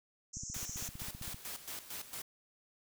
white band-pass noise, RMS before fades -45 dBFS, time 0.33-0.89 s, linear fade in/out 10 ms, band 5600 to 7300 Hz, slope 96 dB/octave
click train, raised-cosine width 5 ms, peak -34 dBFS, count 16, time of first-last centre 0.37-1.344 s, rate 15.4 Hz
white noise with tremolo, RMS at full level -43 dBFS, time 0.54-2.22 s, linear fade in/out 5 ms, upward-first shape square, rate 4.4 Hz, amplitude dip 70%
effects none

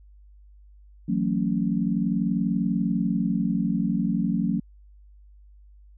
sine chord, F# minor seventh, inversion third, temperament equal with one note detuned, 164.81 / 185 / 225.4 / 277.2 Hz, E3 / F#3 / A3 / C#4, 0 / 0 / +42 / 0 cents, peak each -30 / -25 / -26 / -29 dBFS, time 1.08-4.6 s, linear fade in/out 10 ms, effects added 50 Hz sine -48 dBFS peak until 5.97 s

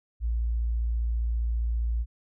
sine tone, 57.5 Hz, A#1, 23 cents flat, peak -24 dBFS, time 0.2-2.06 s, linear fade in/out 50 ms, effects none

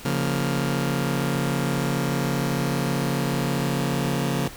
sawtooth chord, Bb minor, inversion first, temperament just, 139.85 / 174.81 / 233.1 Hz, Db3 / F3 / Bb3, +16 / +2 / 0 cents, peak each -21 / -24 / -24 dBFS, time 0.05-4.48 s, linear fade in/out 5 ms, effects added 50 Hz sine -49 dBFS peak until 4.56 s + pink hiss -41 dBFS RMS until 4.56 s

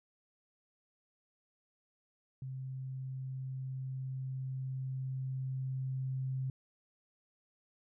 sine tone with level ramp, 131.5 Hz, C3, 9 cents sharp, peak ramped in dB -39 to -33 dBFS, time 2.42-6.5 s, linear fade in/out 2 ms, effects none

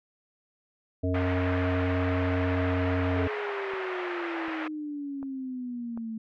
harmonic tone, 91 Hz, F#2, 28 cents flat, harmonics 1 / 3 / 5 / 7, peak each -27 / -29 / -34 / -34 dBFS, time 1.03-3.28 s, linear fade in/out 10 ms
white band-pass noise, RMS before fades -36 dBFS, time 1.14-4.68 s, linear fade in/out 5 ms, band 490 to 2100 Hz, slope 24 dB/octave
click train, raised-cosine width 1 ms, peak -30 dBFS, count 5, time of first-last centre 2.99-5.975 s, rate 1.34 Hz
sine exponential sweep, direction down, 437.5 to 220 Hz, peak -32 dBFS, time 3.16-6.18 s, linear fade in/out 5 ms
effects none

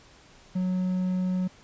triangle tone, 183.9 Hz, F#3, 10 cents flat, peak -22 dBFS, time 0.55-1.48 s, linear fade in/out 10 ms, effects pink hiss -54 dBFS RMS until 1.63 s + resampled to 16000 Hz

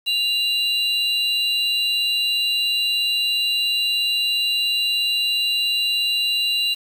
triangle tone pair together, 2800 / 3963 Hz, F7 / B7, +4 / +5 cents, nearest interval tritone, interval 601 cents, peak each -19 / -20 dBFS, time 0.06-6.75 s, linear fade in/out 20 ms, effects 7-bit

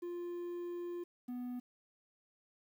triangle tone pair in turn, 349.2 / 246.9 Hz, F4 / B3, 0 / 0 cents, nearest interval tritone, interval 600 cents, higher first, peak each -37 / -37 dBFS, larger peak neither, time 0.02-1.04 / 1.28-1.6 s, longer first, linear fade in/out 10 ms, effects 11-bit

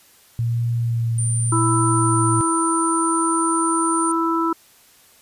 sine tone with vibrato, 116.54 Hz, A#2, in tune, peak -18 dBFS, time 0.39-2.41 s, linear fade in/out 0 ms, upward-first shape sine, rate 0.89 Hz, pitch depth 21 cents each way
sine tone, 9100 Hz, C#9, 44 cents sharp, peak -24 dBFS, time 1.18-4.12 s, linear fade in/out 5 ms
harmonic tone, 330 Hz, E4, 2 cents sharp, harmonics 1 / 3 / 4, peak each -20 / -24 / -22 dBFS, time 1.52-4.53 s, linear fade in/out 5 ms
effects white hiss -52 dBFS RMS until 5.21 s + resampled to 32000 Hz

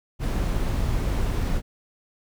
brown noise, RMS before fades -24 dBFS, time 0.19-1.62 s, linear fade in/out 50 ms, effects none

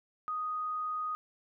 sine tone, 1244.5 Hz, D#6, in tune, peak -32 dBFS, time 0.28-1.15 s, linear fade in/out 0 ms, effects none

